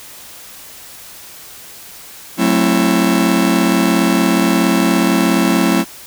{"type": "chord", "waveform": "45% pulse", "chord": "F# half-diminished seventh", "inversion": "none", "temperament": "just", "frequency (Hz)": [185, 222, 266.4, 333], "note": ["F#3", "A3", "C4", "E4"], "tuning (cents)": [0, 16, 31, 18], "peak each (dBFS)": -17, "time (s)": [2.37, 5.85], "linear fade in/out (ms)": 50, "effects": ["white hiss -36 dBFS RMS until 6.06 s"]}